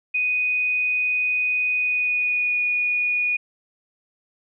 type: tone with pitch glide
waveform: sine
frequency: 2489 to 2458 Hz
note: D#7 to D#7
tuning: 0 to -22 cents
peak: -19 dBFS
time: 0.14-3.37 s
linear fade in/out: 10 ms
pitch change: -22 cents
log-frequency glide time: 1.75-2.61 s
effects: none